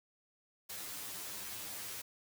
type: noise with comb filter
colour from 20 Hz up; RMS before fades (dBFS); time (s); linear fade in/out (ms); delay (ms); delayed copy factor
white; -44; 0.69-2.02; 10; 10; +0.85
effects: none